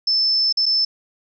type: tone with dropouts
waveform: sine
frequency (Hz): 5274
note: E8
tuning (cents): 0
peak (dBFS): -15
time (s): 0.07-0.85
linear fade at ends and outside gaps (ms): 5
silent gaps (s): 0.526-0.571 / 0.658-0.662
effects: none